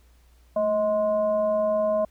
sine tone with frequency modulation, 632 Hz, D#5, 27 cents sharp, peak -20 dBFS, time 0.56-2.05 s, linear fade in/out 5 ms, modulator 413 Hz, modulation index 0.47, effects added 60 Hz sine -54 dBFS peak until 2.1 s + pink hiss -64 dBFS RMS until 2.1 s

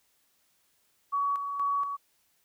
sine tone with tremolo, 1129 Hz, C#6, 31 cents sharp, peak -25 dBFS, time 1.12-1.97 s, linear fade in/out 20 ms, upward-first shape square, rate 2.1 Hz, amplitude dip 50%, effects white hiss -70 dBFS RMS until 2.44 s

